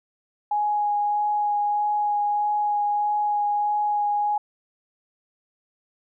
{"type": "tone with vibrato", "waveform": "sine", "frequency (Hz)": 830.6, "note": "G#5", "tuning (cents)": 0, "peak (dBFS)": -20, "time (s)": [0.51, 4.38], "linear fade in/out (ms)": 5, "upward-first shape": "sine", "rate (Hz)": 1.6, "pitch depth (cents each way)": 10, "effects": []}